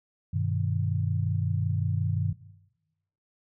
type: chord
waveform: sine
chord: G augmented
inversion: none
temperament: equal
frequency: 98 / 123.47 / 155.56 Hz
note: G2 / B2 / D#3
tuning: 0 / 0 / 0 cents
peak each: -27 / -31 / -30 dBFS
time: 0.33-2.33 s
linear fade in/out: 10 ms
effects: noise-tail reverb RT60 1.0 s tail -18 dB re dry